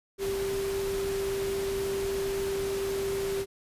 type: tone in noise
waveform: sine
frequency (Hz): 392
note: G4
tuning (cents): 0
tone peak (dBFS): -28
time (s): 0.18-3.46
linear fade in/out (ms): 50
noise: pink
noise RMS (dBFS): -38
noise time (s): 0.18-3.46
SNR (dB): +7
effects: resampled to 32000 Hz